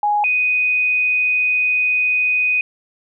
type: tone pair in turn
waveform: sine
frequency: 830.6 / 2493 Hz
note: G#5 / D#7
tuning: 0 / +3 cents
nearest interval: octave + perfect fifth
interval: 1903 cents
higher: second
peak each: -14 dBFS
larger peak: neither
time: 0.03-0.24 / 0.24-2.61 s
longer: second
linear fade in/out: 2 ms
effects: none